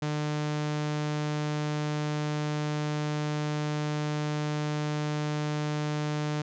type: tone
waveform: sawtooth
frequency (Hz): 150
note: D3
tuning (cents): +37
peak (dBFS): -24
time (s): 0.02-6.42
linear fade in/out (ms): 5
effects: resampled to 16000 Hz